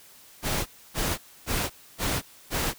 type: noise bursts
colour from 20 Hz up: pink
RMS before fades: -27 dBFS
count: 5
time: 0.42-2.74 s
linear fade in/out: 50 ms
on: 240 ms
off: 280 ms
effects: white hiss -52 dBFS RMS until 2.78 s